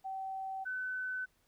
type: tone pair in turn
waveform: sine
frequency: 768 / 1510.5 Hz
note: G5 / F#6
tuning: -36 / +35 cents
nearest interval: octave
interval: 1171 cents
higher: second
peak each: -37 / -35 dBFS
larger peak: second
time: 0.04-0.65 / 0.65-1.26 s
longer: neither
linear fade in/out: 20 ms
effects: pink hiss -73 dBFS RMS until 1.47 s